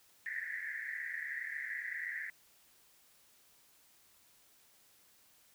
white band-pass noise, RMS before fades -41 dBFS, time 0.26-2.3 s, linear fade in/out 0 ms, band 1700 to 2000 Hz, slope 96 dB/octave, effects white hiss -66 dBFS RMS until 5.54 s

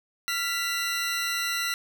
20% pulse tone pair together, 1380.8 / 1975.5 Hz, F6 / B6, -20 / 0 cents, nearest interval tritone, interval 620 cents, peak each -24 dBFS, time 0.28-1.74 s, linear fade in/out 0 ms, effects none

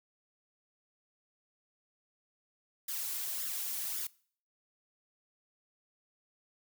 blue noise with flanger, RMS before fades -37 dBFS, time 2.88-4.07 s, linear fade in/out 5 ms, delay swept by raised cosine 0.57 to 2.87 ms, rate 1.8 Hz, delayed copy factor +0.6, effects noise-tail reverb RT60 0.5 s tail -22 dB re dry

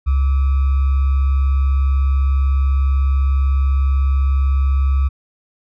sine tone with sample-and-hold, 68 Hz, C#2, 33 cents flat, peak -12 dBFS, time 0.06-5.09 s, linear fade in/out 20 ms, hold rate 1225 Hz, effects low-pass 2000 Hz 12 dB/octave

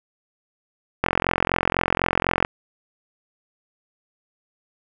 click train, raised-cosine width 0.5 ms, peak -3 dBFS, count 63, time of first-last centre 1.04-2.449 s, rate 44 Hz, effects none

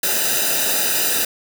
white noise with comb filter, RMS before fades -19 dBFS, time 0.03-1.25 s, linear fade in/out 5 ms, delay 0.91 ms, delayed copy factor -1, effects none

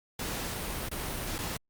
pink noise with dropouts, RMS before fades -35 dBFS, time 0.19-1.57 s, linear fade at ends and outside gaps 5 ms, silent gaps 0.889-0.913 / 1.383-1.387 s, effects Opus 48 kbps

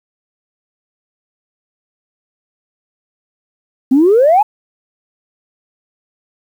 sine exponential sweep, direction up, 250 to 877 Hz, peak -5 dBFS, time 3.91-4.43 s, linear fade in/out 10 ms, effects tanh soft clip ceiling -2 dBFS + 7-bit

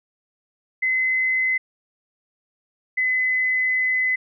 sine tone pair in turn, 2042 / 2023 Hz, C7 / B6, -43 / +41 cents, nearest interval unison, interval 16 cents, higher first, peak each -18 dBFS, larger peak neither, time 0.82-1.58 / 2.97-4.16 s, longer second, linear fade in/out 10 ms, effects none

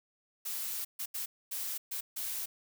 blue noise bursts at uneven times, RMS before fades -37 dBFS, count 6, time 0.45-0.85 / 0.99-1.06 / 1.14-1.26 / 1.51-1.78 / 1.91-2.01 / 2.16-2.46 s, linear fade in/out 10 ms, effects none

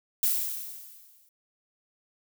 violet noise with exponential decay, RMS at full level -23 dBFS, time 0.23-1.29 s, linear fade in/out 2 ms, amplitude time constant 230 ms, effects none

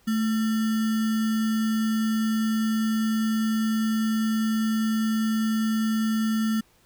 sine tone with sample-and-hold, 220 Hz, A3, in tune, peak -21 dBFS, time 0.07-6.61 s, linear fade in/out 10 ms, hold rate 1575 Hz, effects pink hiss -61 dBFS RMS until 6.85 s

